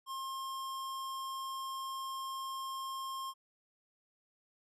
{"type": "tone", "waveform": "square", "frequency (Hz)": 1067, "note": "C6", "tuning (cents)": 34, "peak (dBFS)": -39, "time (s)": [0.06, 3.34], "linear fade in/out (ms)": 50, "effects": ["resampled to 32000 Hz"]}